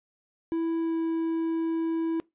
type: tone with pitch glide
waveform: triangle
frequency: 329.6 to 327.7 Hz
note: E4 to E4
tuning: 0 to -10 cents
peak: -23 dBFS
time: 0.52-2.2 s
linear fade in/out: 0 ms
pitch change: -10 cents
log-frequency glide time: 0.8-0.95 s
effects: noise-tail reverb RT60 0.2 s tail -22 dB re dry + resampled to 8000 Hz